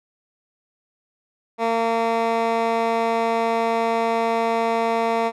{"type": "tone with band-pass filter", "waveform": "15% pulse", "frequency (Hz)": 228.7, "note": "A#3", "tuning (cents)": -33, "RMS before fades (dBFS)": -21, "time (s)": [1.58, 5.32], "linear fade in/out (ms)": 50, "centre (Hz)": 890, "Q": 0.72, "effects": []}